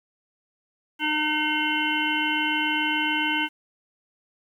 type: harmonic tone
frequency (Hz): 304.5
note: D#4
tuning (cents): -37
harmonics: 1 / 3 / 5 / 7 / 9 / 10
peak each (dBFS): -29 / -29 / -29 / -29 / -29 / -29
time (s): 0.99-3.49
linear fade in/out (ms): 50
effects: 9-bit